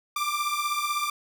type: beating tone pair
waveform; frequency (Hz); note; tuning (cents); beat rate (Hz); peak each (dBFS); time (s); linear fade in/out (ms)
sawtooth; 1174.7 / 1190.7; D6 / D6; 0 / +23; 16; -25; 0.16-1.1; 5
effects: none